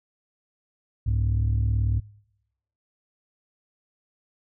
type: tone pair together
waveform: sine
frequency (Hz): 65.33 / 103.7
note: C2 / G#2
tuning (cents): -2 / -2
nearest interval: minor sixth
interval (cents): 800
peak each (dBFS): -22 / -21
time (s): 1.06-2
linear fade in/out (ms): 10
effects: noise-tail reverb RT60 0.9 s tail -26 dB re dry + tanh soft clip ceiling -17 dBFS